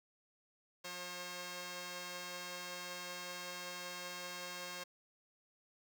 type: tone pair together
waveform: 5% pulse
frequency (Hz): 177.58 / 538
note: F3 / C5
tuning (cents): +29 / +48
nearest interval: octave + perfect fifth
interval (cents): 1919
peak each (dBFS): -38 / -33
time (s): 0.84-4.84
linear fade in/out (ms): 10
effects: none